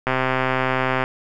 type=click train; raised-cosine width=0.5 ms; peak=-5 dBFS; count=127; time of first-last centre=0.07-1.039 s; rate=130 Hz; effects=none

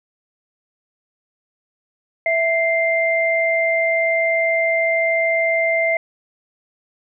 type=tone pair together; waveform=sine; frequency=659.3 / 2093 Hz; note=E5 / C7; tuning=0 / 0 cents; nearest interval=octave + minor sixth; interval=2000 cents; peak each=-18 dBFS; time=2.26-5.97 s; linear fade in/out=2 ms; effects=none

